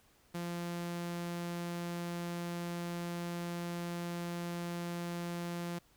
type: tone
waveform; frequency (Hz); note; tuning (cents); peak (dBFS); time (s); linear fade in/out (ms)
sawtooth; 172.7; F3; -19; -33; 0.34-5.79; 10
effects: pink hiss -67 dBFS RMS until 5.96 s